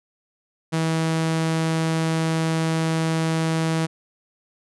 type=tone; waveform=sawtooth; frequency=161.7 Hz; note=E3; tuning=33 cents flat; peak=-16 dBFS; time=0.72-3.87 s; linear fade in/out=20 ms; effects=resampled to 24000 Hz